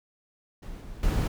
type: noise with level steps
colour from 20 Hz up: brown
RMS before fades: -39 / -41 / -24 dBFS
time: 0.62-1.28 s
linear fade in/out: 10 ms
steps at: 0.81 / 1.03 s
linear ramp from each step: 2 ms
effects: none